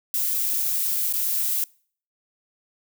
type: noise with dropouts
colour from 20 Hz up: violet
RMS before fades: -24 dBFS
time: 0.14-1.64 s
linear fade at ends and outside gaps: 1 ms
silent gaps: 1.126-1.137 s
effects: noise-tail reverb RT60 0.5 s tail -25 dB re dry